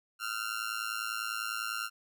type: tone with amplitude modulation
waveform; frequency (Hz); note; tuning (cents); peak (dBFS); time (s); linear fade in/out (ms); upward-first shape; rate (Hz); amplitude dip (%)
sawtooth; 1386; F6; -14; -26; 0.19-1.9; 50; sine; 110; 90
effects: none